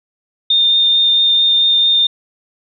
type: tone with vibrato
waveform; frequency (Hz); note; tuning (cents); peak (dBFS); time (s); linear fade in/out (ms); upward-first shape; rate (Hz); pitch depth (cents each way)
sine; 3632; A#7; -46; -9; 0.5-2.07; 5; triangle; 4.5; 10
effects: none